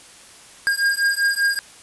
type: beating tone pair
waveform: square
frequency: 1615 / 1620.1 Hz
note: G#6 / G#6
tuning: -49 / -43 cents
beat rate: 5.1 Hz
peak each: -21 dBFS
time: 0.67-1.59 s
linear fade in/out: 0 ms
effects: white hiss -45 dBFS RMS until 1.82 s + resampled to 24000 Hz